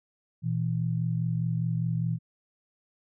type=tone pair together; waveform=sine; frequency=119.16 / 164.1 Hz; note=A#2 / E3; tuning=+38 / -8 cents; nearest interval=tritone; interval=554 cents; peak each=-28 dBFS; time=0.42-2.19 s; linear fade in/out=50 ms; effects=none